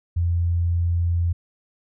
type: tone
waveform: sine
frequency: 85.8 Hz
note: F2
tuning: 30 cents flat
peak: -18 dBFS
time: 0.16-1.33 s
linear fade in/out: 10 ms
effects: none